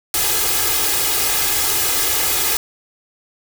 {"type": "noise with comb filter", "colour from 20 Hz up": "white", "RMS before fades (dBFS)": -18, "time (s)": [0.14, 2.57], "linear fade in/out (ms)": 2, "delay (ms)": 2.4, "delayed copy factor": 0.95, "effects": []}